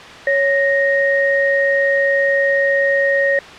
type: tone pair together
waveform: sine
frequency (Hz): 554.4 / 1864.7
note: C#5 / A#6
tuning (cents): 0 / 0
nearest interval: octave + major sixth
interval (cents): 2100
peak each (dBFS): -15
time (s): 0.27-3.39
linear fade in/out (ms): 2
effects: white hiss -34 dBFS RMS until 3.58 s + low-pass 3000 Hz 12 dB/octave